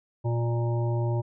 harmonic tone with a mistuned harmonic, 118.1 Hz, A#2, 23 cents sharp, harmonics 1 / 3 / 5 / 7 / 8, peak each -24 / -33 / -36 / -41 / -40 dBFS, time 0.24-1.22 s, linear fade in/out 20 ms, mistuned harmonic 8, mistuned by -29 cents, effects none

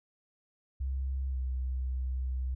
sine tone with pitch glide, 66.4 to 64.1 Hz, C2 to C2, +26 to -35 cents, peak -30 dBFS, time 0.8-2.55 s, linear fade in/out 10 ms, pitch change -61 cents, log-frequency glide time 1.3-1.37 s, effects none

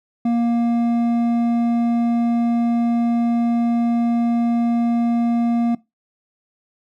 triangle tone with hard clipping, 235 Hz, A#3, 14 cents sharp, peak -17 dBFS, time 0.25-5.75 s, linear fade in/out 5 ms, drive 10 dB, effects noise-tail reverb RT60 0.2 s tail -20 dB re dry

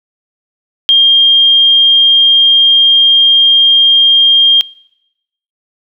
sine tone, 3212 Hz, G7, 41 cents sharp, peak -3 dBFS, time 0.89-4.61 s, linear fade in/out 0 ms, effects noise-tail reverb RT60 0.9 s tail -24 dB re dry

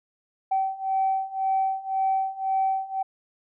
sine beating tone pair, 768 / 769.9 Hz, G5 / G5, -36 / -31 cents, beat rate 1.9 Hz, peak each -26 / -24 dBFS, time 0.51-3.03 s, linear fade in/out 10 ms, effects tanh soft clip ceiling -15 dBFS

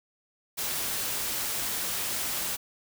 white noise, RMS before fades -31 dBFS, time 0.57-2.57 s, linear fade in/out 20 ms, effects none

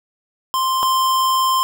square tone pair in turn, 1046.5 / 1046.5 Hz, C6 / C6, 0 / 0 cents, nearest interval unison, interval 0 cents, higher neither, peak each -17 / -15 dBFS, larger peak second, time 0.54-0.83 / 0.83-1.63 s, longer second, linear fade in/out 0 ms, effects none

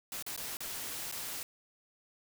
white noise with dropouts, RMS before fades -40 dBFS, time 0.12-1.43 s, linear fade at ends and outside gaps 1 ms, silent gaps 0.225-0.264 / 0.363-0.376 / 0.57-0.605 / 1.114-1.123 s, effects none

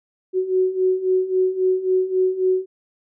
sine beating tone pair, 370 / 373.7 Hz, F#4 / F#4, 0 / +17 cents, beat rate 3.7 Hz, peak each -22 / -18 dBFS, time 0.33-2.66 s, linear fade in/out 50 ms, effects none

